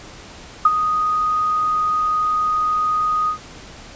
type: tone with ADSR envelope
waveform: sine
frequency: 1244.5 Hz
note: D#6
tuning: in tune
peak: -6 dBFS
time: 0.65-3.38 s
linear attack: 5 ms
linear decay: 34 ms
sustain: -10 dB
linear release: 95 ms
effects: pink hiss -39 dBFS RMS until 3.95 s + resampled to 16000 Hz